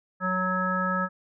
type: harmonic tone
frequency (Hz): 185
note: F#3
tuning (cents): 0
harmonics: 1 / 3 / 5 / 7 / 9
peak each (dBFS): -29 / -33 / -36 / -27 / -31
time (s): 0.2-1.09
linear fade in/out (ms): 50
effects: none